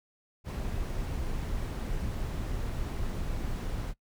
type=noise; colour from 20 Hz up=brown; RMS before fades=-33 dBFS; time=0.44-3.94 s; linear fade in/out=50 ms; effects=noise-tail reverb RT60 0.1 s tail -20 dB re dry